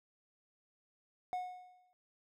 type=tone with exponential decay; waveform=triangle; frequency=729 Hz; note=F#5; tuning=26 cents flat; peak=-31 dBFS; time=1.33-1.93 s; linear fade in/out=0 ms; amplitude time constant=130 ms; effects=none